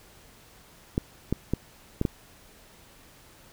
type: clicks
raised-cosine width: 3 ms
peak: -11 dBFS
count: 5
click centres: 0.979 / 1.326 / 1.536 / 2.014 / 2.052 s
effects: pink hiss -54 dBFS RMS until 3.52 s